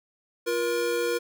square tone pair together, 348.8 / 475.9 Hz, F4 / A#4, -2 / +36 cents, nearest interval perfect fourth, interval 538 cents, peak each -31 / -26 dBFS, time 0.46-1.19 s, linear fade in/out 20 ms, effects none

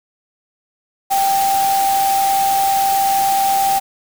sine tone in noise, 784 Hz, G5, in tune, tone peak -13 dBFS, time 1.1-3.8 s, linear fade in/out 20 ms, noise white, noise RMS -24 dBFS, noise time 1.1-3.8 s, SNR +8 dB, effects none

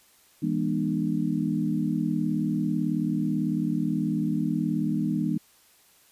sine tone cluster, 163.3 / 202.9 / 241.3 / 301 Hz, E3 / G#3 / B3 / D4, -16 / -40 / -40 / +43 cents, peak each -29 dBFS, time 0.42-5.38 s, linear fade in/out 10 ms, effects white hiss -59 dBFS RMS until 6.11 s + resampled to 32000 Hz

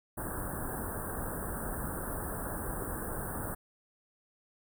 pink band-stop noise, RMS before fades -37 dBFS, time 0.17-3.55 s, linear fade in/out 10 ms, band 1700 to 8400 Hz, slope 96 dB/octave, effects none

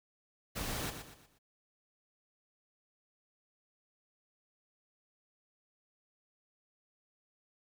pink noise with echo, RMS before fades -38 dBFS, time 0.55-0.91 s, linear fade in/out 20 ms, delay 120 ms, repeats 4, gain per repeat -8 dB, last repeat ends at 1.39 s, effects none

